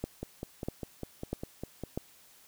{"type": "two click trains", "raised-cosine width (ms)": 2, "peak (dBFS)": [-23, -19], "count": [9, 4], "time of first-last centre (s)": [[0.23, 1.836], [0.04, 1.975]], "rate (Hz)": [4.98, 1.55], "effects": ["white hiss -59 dBFS RMS until 2.47 s"]}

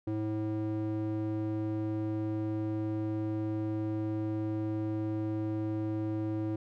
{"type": "tone with band-pass filter", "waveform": "square", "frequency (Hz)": 107.9, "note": "A2", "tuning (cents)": -33, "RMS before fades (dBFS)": -33, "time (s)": [0.07, 6.56], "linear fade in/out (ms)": 5, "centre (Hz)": 290, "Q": 1.9, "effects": []}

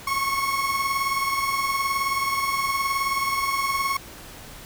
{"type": "beating tone pair", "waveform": "30% pulse", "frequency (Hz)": [1093, 1112], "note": ["C#6", "C#6"], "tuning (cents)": [-25, 5], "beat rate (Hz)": 19, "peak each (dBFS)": [-21, -26], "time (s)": [0.07, 3.97], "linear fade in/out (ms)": 5, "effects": ["pink hiss -42 dBFS RMS until 4.65 s"]}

